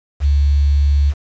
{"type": "tone with quantisation", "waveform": "sine", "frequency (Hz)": 71.3, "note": "C#2", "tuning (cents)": 49, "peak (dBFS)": -10, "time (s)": [0.2, 1.14], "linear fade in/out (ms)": 50, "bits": 6, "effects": ["resampled to 16000 Hz"]}